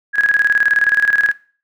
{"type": "tone with tremolo", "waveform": "sine", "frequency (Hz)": 1661.2, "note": "G#6", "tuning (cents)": 0, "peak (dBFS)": -8, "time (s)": [0.13, 1.34], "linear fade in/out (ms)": 50, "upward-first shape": "square", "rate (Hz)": 19, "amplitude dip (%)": 70, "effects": ["noise-tail reverb RT60 0.4 s tail -19 dB re dry"]}